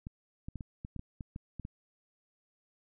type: clicks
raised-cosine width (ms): 5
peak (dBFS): -28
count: 11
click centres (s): 0.069 / 0.485 / 0.557 / 0.608 / 0.849 / 0.963 / 0.994 / 1.208 / 1.361 / 1.597 / 1.651
effects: none